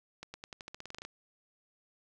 accelerating click train, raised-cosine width 0.2 ms, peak -26 dBFS, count 14, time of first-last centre 0.23-1.05 s, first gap 110 ms, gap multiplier 0.9, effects none

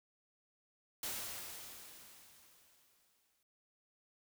white noise with exponential decay, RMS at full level -40 dBFS, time 1.03-3.43 s, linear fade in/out 2 ms, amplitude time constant 520 ms, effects none

